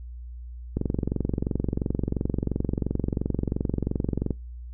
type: click train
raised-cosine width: 3 ms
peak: -12 dBFS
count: 82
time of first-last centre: 0.77-4.307 s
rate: 22.9 Hz
effects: noise-tail reverb RT60 0.2 s tail -23 dB re dry + added 60 Hz sine -36 dBFS peak until 4.73 s